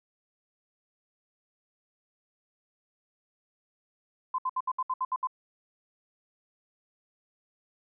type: tone bursts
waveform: sine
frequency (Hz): 1027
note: C6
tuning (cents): -33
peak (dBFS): -26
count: 9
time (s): 4.34-5.272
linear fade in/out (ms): 5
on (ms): 44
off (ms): 67
effects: none